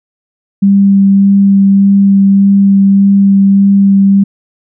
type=tone with vibrato; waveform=sine; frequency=197.3 Hz; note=G3; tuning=11 cents sharp; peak=-3 dBFS; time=0.62-4.24 s; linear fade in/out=10 ms; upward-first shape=sine; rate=1.7 Hz; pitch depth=9 cents each way; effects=none